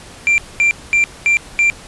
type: tone bursts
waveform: triangle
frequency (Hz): 2365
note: D7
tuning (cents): +12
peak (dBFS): -8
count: 5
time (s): 0.27-1.7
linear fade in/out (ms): 0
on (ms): 110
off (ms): 220
effects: pink hiss -37 dBFS RMS until 1.87 s + resampled to 24000 Hz